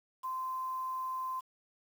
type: tone with quantisation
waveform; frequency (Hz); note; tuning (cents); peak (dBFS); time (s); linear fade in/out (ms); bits
sine; 1036; C6; -17; -34; 0.23-1.41; 20; 9
effects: none